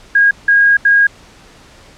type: tone bursts at uneven times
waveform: sine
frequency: 1634 Hz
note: G#6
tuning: 29 cents flat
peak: -6 dBFS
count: 3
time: 0.15-0.31 / 0.48-0.77 / 0.85-1.07 s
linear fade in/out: 5 ms
effects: pink hiss -42 dBFS RMS until 1.97 s + low-pass 7000 Hz 12 dB/octave